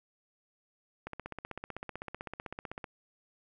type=click train; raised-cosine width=0.5 ms; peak=-24 dBFS; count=29; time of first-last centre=1.07-2.842 s; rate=15.8 Hz; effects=none